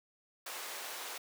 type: high-pass noise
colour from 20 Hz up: pink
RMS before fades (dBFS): -43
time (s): 0.46-1.18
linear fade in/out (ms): 5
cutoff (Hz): 620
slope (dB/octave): 12
effects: high-pass 300 Hz 12 dB/octave